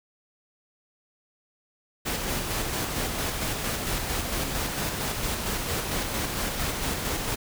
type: noise with tremolo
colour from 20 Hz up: pink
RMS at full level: -28 dBFS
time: 2.05-7.36 s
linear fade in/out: 20 ms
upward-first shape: square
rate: 4.4 Hz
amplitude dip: 30%
effects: none